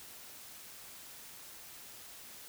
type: silence
effects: white hiss -51 dBFS RMS until 2.48 s